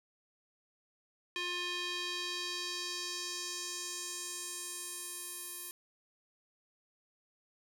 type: tone with band-pass filter sweep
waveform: square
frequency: 354.2 Hz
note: F4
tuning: 24 cents sharp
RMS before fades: -40 dBFS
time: 1.36-5.71 s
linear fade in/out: 0 ms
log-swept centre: 3000 to 12000 Hz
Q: 1.7
effects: none